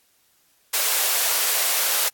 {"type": "high-pass noise", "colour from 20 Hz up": "white", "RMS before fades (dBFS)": -21, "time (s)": [0.73, 2.09], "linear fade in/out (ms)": 10, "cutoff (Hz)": 460, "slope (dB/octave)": 24, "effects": ["white hiss -62 dBFS RMS until 2.13 s", "AAC 64 kbps"]}